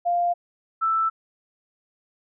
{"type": "tone pair in turn", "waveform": "sine", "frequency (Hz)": [698.5, 1323.2], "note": ["F5", "E6"], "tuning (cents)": [0, 6], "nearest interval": "major seventh", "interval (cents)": 1106, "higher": "second", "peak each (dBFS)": -19, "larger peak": "neither", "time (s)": [[0.05, 0.34], [0.81, 1.1]], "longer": "neither", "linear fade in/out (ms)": 20, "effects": []}